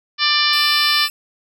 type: harmonic tone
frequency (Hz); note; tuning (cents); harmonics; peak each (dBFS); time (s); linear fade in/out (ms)
592; D5; +14; 2 / 3 / 4 / 5 / 6 / 7 / 8 / 9; -22 / -22 / -22 / -22 / -22 / -22 / -22 / -22; 0.18-1.09; 50
type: tone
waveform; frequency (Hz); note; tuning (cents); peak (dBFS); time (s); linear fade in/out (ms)
5% pulse; 2637; E7; 0; -20; 0.53-1.1; 2
effects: none